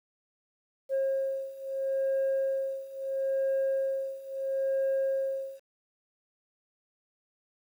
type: beating tone pair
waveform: sine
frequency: 538 / 538.75 Hz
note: C5 / C#5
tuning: +48 / -49 cents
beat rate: 0.75 Hz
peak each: -30 / -28 dBFS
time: 0.89-5.6 s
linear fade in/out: 50 ms
effects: tanh soft clip ceiling -23 dBFS + 10-bit